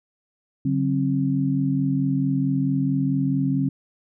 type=tone cluster; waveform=sine; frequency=142.7 / 187.2 / 267.1 Hz; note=D3 / F#3 / C4; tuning=-49 / +20 / +36 cents; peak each=-23 / -27 / -22 dBFS; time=0.65-3.69 s; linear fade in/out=5 ms; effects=none